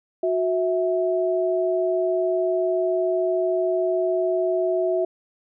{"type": "tone pair together", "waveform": "sine", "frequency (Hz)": [366.5, 653], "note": ["F#4", "E5"], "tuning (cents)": [-16, -17], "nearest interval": "minor seventh", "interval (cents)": 999, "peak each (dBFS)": -22, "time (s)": [0.23, 5.05], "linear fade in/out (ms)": 5, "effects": []}